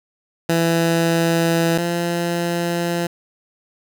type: tone pair in turn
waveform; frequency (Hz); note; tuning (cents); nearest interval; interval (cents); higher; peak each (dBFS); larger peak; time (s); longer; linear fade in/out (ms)
15% pulse; 166.7 / 171.68; E3 / F3; +20 / -29; minor second; 51; second; -9 / -13; first; 0.49-1.78 / 1.78-3.07; neither; 5
effects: none